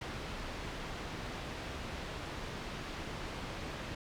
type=low-pass noise; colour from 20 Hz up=pink; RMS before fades=-42 dBFS; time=0.01-3.95 s; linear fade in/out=5 ms; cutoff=4000 Hz; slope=12 dB/octave; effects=none